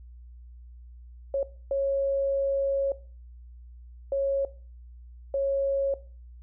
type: tone bursts at uneven times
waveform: sine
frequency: 550 Hz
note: C#5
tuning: 14 cents flat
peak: -23 dBFS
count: 4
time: 1.34-1.43 / 1.71-2.92 / 4.12-4.45 / 5.34-5.94 s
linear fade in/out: 2 ms
effects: noise-tail reverb RT60 0.4 s tail -18 dB re dry + added 60 Hz sine -44 dBFS peak until 6.42 s

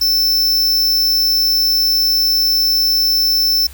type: tone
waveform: square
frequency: 5320 Hz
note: E8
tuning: 15 cents sharp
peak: -12 dBFS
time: 0.01-3.67 s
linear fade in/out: 5 ms
effects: added 66 Hz sine -34 dBFS peak until 3.73 s + white hiss -41 dBFS RMS until 3.73 s

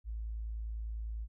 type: tone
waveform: sine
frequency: 55 Hz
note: A1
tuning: in tune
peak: -36 dBFS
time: 0.04-1.28 s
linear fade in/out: 50 ms
effects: none

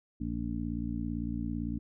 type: harmonic tone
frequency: 57.8 Hz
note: A#1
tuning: 14 cents flat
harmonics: 1 / 2 / 3 / 4 / 5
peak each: -38 / -40 / -40 / -36 / -38 dBFS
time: 0.2-1.79 s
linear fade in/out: 10 ms
effects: none

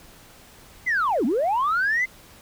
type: linear two-way sweep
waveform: sine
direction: down then up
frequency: 2091 to 207.7 to 2091 Hz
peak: -18 dBFS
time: 0.86-2.06 s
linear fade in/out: 20 ms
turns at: 1.25 s
effects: tanh soft clip ceiling -16 dBFS + pink hiss -49 dBFS RMS until 2.41 s

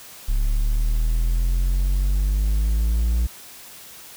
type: exponential sweep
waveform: triangle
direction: up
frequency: 34.65 to 59.1 Hz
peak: -15 dBFS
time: 0.28-3.27 s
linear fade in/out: 10 ms
effects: white hiss -42 dBFS RMS until 4.16 s

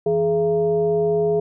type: tone with frequency modulation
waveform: sine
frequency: 420.2 Hz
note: G#4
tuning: 20 cents sharp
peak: -16 dBFS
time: 0.06-1.4 s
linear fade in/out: 5 ms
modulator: 255 Hz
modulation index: 0.64
effects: none

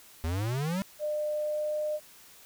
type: exponential sweep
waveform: square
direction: up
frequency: 78.3 to 201.3 Hz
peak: -29 dBFS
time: 0.24-0.82 s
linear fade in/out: 0 ms
type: tone with pitch glide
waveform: sine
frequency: 602 to 606.2 Hz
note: D5 to D#5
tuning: +43 to -45 cents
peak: -28 dBFS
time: 0.99-2 s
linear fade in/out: 50 ms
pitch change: +12 cents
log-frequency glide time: 1.36-1.84 s
effects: white hiss -54 dBFS RMS until 2.45 s

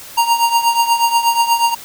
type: tone with tremolo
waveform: square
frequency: 932.3 Hz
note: A#5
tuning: in tune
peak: -9 dBFS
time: 0.17-1.75 s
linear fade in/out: 10 ms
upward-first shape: triangle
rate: 8.3 Hz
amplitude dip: 80%
effects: white hiss -35 dBFS RMS until 1.84 s

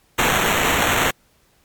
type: noise with sample-and-hold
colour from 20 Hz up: blue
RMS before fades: -18 dBFS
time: 0.18-1.11 s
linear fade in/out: 10 ms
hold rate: 4900 Hz
effects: pink hiss -59 dBFS RMS until 1.64 s + MP3 96 kbps

